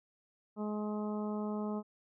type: harmonic tone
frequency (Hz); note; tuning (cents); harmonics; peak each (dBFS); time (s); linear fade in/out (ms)
210.7; G#3; +25; 1 / 2 / 3 / 4 / 5 / 6; -35 / -41 / -45 / -47 / -49 / -51; 0.56-1.83; 50
effects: none